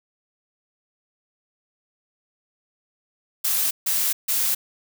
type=noise bursts; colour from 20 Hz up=blue; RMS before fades=-22 dBFS; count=3; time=3.44-4.55 s; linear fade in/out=10 ms; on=270 ms; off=150 ms; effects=none